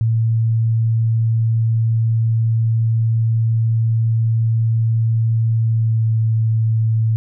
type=tone with pitch glide; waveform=sine; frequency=113.2 to 111.64 Hz; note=A2 to A2; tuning=+50 to +26 cents; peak=-13 dBFS; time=0.01-7.16 s; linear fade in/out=0 ms; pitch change=-24 cents; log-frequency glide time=5.55-6.13 s; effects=none